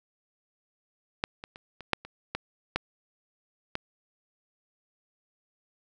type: clicks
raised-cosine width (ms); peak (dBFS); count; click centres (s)
0.3; -10 / -23 / -28 / -26 / -6 / -26 / -14 / -10 / -14; 9; 1.239 / 1.439 / 1.559 / 1.807 / 1.933 / 2.05 / 2.35 / 2.76 / 3.754
effects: none